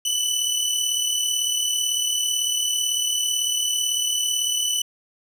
20% pulse tone pair together, 2960 / 2998 Hz, F#7 / F#7, 0 / +22 cents, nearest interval unison, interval 22 cents, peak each -21 / -17 dBFS, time 0.05-4.82 s, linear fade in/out 5 ms, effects none

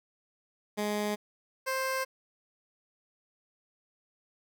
15% pulse tone pair in turn, 208.7 / 525.9 Hz, G#3 / C5, +9 / +9 cents, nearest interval octave + major third, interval 1600 cents, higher second, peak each -23 dBFS, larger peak neither, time 0.77-1.16 / 1.66-2.05 s, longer neither, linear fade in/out 20 ms, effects none

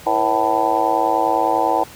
harmonic tone with a mistuned harmonic, 110 Hz, A2, in tune, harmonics 3 / 4 / 5 / 6 / 7 / 8 / 9, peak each -25 / -25 / -24 / -25 / -19 / -20 / -25 dBFS, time 0.06-1.84 s, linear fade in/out 10 ms, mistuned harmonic 4, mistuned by +140 cents, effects pink hiss -40 dBFS RMS until 1.95 s + high-pass 60 Hz 12 dB/octave

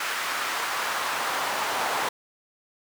brown noise with high-pass filter sweep, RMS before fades -28 dBFS, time 0-2.09 s, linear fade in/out 5 ms, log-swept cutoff 1400 to 830 Hz, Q 1.3, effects none

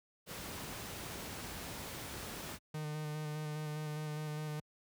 pink noise, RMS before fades -44 dBFS, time 0.26-2.59 s, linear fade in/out 50 ms
45% pulse tone with vibrato, 152.2 Hz, D#3, 38 cents flat, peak -38 dBFS, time 2.74-4.6 s, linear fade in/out 5 ms, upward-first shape square, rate 4.9 Hz, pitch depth 16 cents each way
effects high-pass 60 Hz 12 dB/octave

